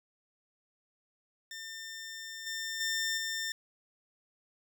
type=tone with level steps; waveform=15% pulse; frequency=1800 Hz; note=A6; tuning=39 cents sharp; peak=-35 / -29 / -24 / -27 dBFS; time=1.51-3.52 s; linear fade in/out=2 ms; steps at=2.46 / 2.8 / 3.17 s; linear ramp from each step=10 ms; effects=none